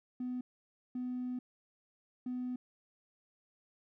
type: tone bursts at uneven times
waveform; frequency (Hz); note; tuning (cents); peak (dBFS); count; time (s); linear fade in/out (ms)
triangle; 250; B3; +21; -32; 3; 0.2-0.41 / 0.95-1.39 / 2.26-2.56; 5
effects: tanh soft clip ceiling -32 dBFS